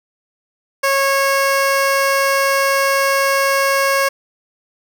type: tone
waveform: 15% pulse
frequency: 548 Hz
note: C#5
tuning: 20 cents flat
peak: -7 dBFS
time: 0.83-4.09 s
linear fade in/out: 10 ms
effects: none